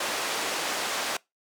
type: band-pass noise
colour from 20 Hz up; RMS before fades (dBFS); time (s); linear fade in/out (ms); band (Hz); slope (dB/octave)
pink; -30; 0-1.17; 5; 490 to 8400; 12
effects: noise-tail reverb RT60 0.2 s tail -24 dB re dry